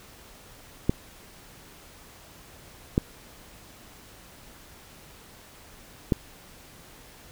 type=clicks; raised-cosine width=3 ms; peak=-7 dBFS; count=3; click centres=0.895 / 2.979 / 6.122 s; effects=pink hiss -50 dBFS RMS until 7.31 s